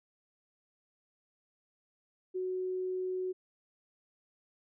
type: tone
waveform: sine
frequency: 370 Hz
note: F#4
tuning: in tune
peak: -32 dBFS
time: 2.34-3.33 s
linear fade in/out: 20 ms
effects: none